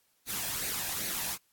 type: noise with flanger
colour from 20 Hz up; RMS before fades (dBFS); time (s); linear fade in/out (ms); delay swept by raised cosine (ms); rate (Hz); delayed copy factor
white; -34; 0.26-1.38; 50; 0.46 to 1.21; 2.5; +0.5
effects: white hiss -71 dBFS RMS until 1.52 s + AAC 64 kbps